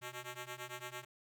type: ring-modulated tone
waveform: 5% pulse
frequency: 246.9 Hz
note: B3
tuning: in tune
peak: -30 dBFS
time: 0.01-1.05 s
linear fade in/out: 10 ms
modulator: 119 Hz
effects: none